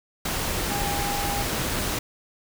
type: tone in noise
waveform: sine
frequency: 809 Hz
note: G#5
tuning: 46 cents flat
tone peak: -29 dBFS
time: 0.71-1.43 s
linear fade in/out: 5 ms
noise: pink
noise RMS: -27 dBFS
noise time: 0.25-1.99 s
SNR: -5 dB
effects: none